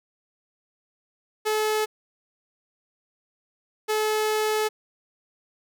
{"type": "tone pair in turn", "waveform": "sawtooth", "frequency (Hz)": [430.2, 430.2], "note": ["A4", "A4"], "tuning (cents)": [-39, -39], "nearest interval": "unison", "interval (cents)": 0, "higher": "neither", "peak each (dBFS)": -18, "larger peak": "neither", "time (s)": [[1.45, 1.86], [3.88, 4.69]], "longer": "second", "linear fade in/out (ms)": 20, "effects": []}